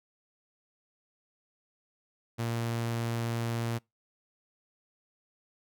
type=tone; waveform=sawtooth; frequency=116.4 Hz; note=A#2; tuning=2 cents flat; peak=-26 dBFS; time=2.38-3.79 s; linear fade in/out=20 ms; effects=noise-tail reverb RT60 0.2 s tail -25 dB re dry